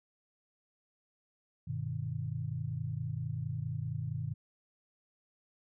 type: chord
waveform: sine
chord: G augmented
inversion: none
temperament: just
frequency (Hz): 98 / 122.5 / 153.12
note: G2 / B2 / D#3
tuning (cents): 0 / -14 / -27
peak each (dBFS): -40 / -37 / -38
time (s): 1.67-4.34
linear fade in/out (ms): 10
effects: none